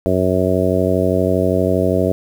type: harmonic tone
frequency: 92.5 Hz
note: F#2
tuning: in tune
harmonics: 1 / 2 / 3 / 4 / 5 / 6 / 7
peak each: -21 / -21 / -21 / -21 / -21 / -21 / -21 dBFS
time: 0.06-2.12 s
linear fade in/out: 0 ms
effects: 7-bit